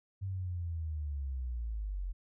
sine linear sweep, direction down, 98 to 43 Hz, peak -34 dBFS, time 0.21-2.13 s, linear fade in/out 20 ms, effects none

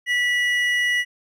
triangle tone pair together, 1959 / 2901 Hz, B6 / F#7, -15 / -35 cents, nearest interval perfect fifth, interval 680 cents, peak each -17 / -25 dBFS, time 0.06-1.05 s, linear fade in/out 50 ms, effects none

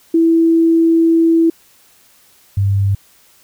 sine tone pair in turn, 329.6 / 99.07 Hz, E4 / G2, 0 / +19 cents, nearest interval octave + major sixth, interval 2081 cents, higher first, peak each -8 / -11 dBFS, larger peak first, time 0.14-1.5 / 2.57-2.95 s, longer first, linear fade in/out 5 ms, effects white hiss -50 dBFS RMS until 3.43 s

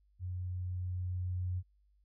sine tone with level ramp, 90.7 Hz, F#2, 34 cents flat, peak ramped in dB -36 to -32 dBFS, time 0.19-1.63 s, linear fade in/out 50 ms, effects added 50 Hz sine -66 dBFS peak until 2.04 s

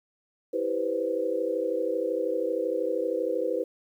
sine chord, C major seventh, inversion first, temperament just, 327 / 392.4 / 490.5 / 523.3 Hz, E4 / G4 / B4 / C5, -14 / +2 / -12 / 0 cents, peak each -33 / -33 / -28 / -31 dBFS, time 0.53-3.64 s, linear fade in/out 10 ms, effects 10-bit

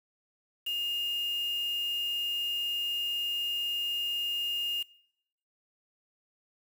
sine tone with quantisation, 2834 Hz, F7, 25 cents sharp, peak -30 dBFS, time 0.66-4.83 s, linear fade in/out 10 ms, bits 7, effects noise-tail reverb RT60 0.8 s tail -23 dB re dry

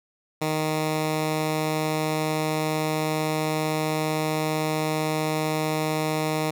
10% pulse tone, 155.56 Hz, D#3, in tune, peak -15 dBFS, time 0.41-6.51 s, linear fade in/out 10 ms, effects none

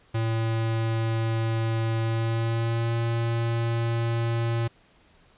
square tone with pitch glide, 113.1 to 116.01 Hz, A2 to A#2, +48 to -8 cents, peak -24 dBFS, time 0.14-4.68 s, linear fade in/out 10 ms, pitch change +44 cents, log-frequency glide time 2.01-2.95 s, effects pink hiss -59 dBFS RMS until 5.37 s + resampled to 8000 Hz

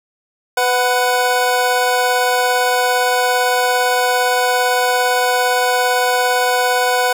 25% pulse tone pair together, 499.2 / 740 Hz, B4 / F#5, +19 / 0 cents, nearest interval perfect fifth, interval 681 cents, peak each -13 / -12 dBFS, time 0.57-7.13 s, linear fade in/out 5 ms, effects none

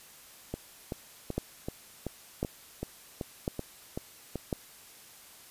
two click trains, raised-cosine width 2 ms, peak -20 / -16 dBFS, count 11 / 4, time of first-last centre 0.54-4.357 / 1.38-4.528 s, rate 2.62 / 0.953 Hz, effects white hiss -53 dBFS RMS until 5.5 s + resampled to 32000 Hz

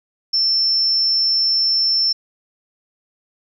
sine tone, 5360 Hz, E8, 28 cents sharp, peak -14 dBFS, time 0.33-2.13 s, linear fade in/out 10 ms, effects 9-bit

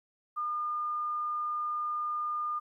sine tone, 1212 Hz, D#6, 46 cents flat, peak -30 dBFS, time 0.36-2.6 s, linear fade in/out 20 ms, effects 12-bit

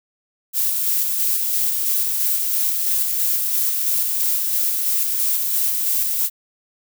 violet noise with tremolo, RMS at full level -19 dBFS, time 0.53-6.3 s, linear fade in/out 50 ms, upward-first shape square, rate 3 Hz, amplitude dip 25%, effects none

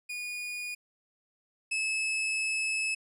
40% pulse tone pair in turn, 2452 / 2598 Hz, D#7 / E7, -26 / -26 cents, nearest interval minor second, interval 100 cents, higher second, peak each -34 / -27 dBFS, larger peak second, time 0.09-0.75 / 1.71-2.95 s, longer second, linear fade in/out 10 ms, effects resampled to 32000 Hz

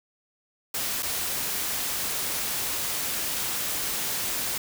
white noise with dropouts, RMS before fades -29 dBFS, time 0.74-4.58 s, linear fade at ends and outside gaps 5 ms, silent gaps 1.025-1.029 s, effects none

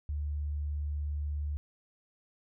sine tone, 73.6 Hz, D2, 4 cents sharp, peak -31 dBFS, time 0.09-1.57 s, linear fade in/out 0 ms, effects none

